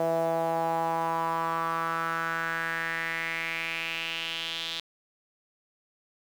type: tone with band-pass filter sweep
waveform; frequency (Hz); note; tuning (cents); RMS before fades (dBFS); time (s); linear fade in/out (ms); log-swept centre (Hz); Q
sawtooth; 164.81; E3; 0; -30; 0-4.8; 0; 630 to 3600; 4.3
effects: 8-bit